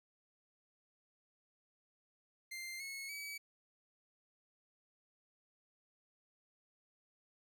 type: tone with pitch steps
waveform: sawtooth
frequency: 2093 / 2186 / 2282 Hz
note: C7 / C#7 / C#7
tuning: 0 / -25 / +50 cents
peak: -40 dBFS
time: 2.51-3.38 s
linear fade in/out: 10 ms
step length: 290 ms
effects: 13-bit

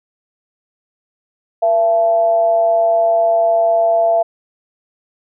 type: tone with amplitude modulation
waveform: sine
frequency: 674 Hz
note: E5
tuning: 38 cents sharp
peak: -8 dBFS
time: 1.62-4.23 s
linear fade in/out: 10 ms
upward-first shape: sine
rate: 201 Hz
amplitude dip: 50%
effects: none

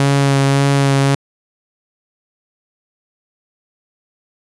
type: tone with vibrato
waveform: sawtooth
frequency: 138.59 Hz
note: C#3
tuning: in tune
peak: -7 dBFS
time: 0-1.15 s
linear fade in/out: 2 ms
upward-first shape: sine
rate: 1.8 Hz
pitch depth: 16 cents each way
effects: resampled to 24000 Hz + 8-bit

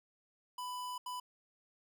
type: tone bursts at uneven times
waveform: square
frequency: 995 Hz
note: B5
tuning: 13 cents sharp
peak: -40 dBFS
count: 2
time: 0.58-0.98 / 1.06-1.2 s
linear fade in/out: 5 ms
effects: none

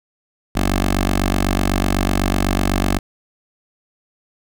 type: tone with notch filter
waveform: 10% pulse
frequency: 48 Hz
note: G1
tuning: 36 cents flat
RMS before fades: -18 dBFS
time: 0.55-2.99 s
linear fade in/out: 10 ms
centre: 130 Hz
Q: 1.2
effects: none

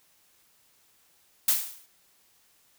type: noise with exponential decay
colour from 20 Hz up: blue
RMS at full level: -19 dBFS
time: 1.48-1.86 s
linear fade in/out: 5 ms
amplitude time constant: 81 ms
effects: white hiss -64 dBFS RMS until 2.78 s

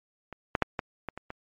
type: clicks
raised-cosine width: 0.5 ms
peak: -25 / -9 / -7 / -14 / -18 / -23 / -22 dBFS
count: 7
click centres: 0.327 / 0.552 / 0.623 / 0.792 / 1.087 / 1.176 / 1.304 s
effects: MP3 48 kbps

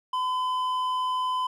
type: tone with hard clipping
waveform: sine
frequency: 1014 Hz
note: B5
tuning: 45 cents sharp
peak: -26 dBFS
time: 0.13-1.47 s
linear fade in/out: 5 ms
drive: 6 dB
effects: none

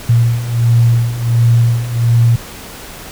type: beating tone pair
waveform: sine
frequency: 116.54 / 117.94 Hz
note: A#2 / A#2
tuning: 0 / +21 cents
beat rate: 1.4 Hz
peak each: -14 / -10 dBFS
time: 0.09-2.36 s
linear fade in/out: 5 ms
effects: pink hiss -31 dBFS RMS until 3.11 s

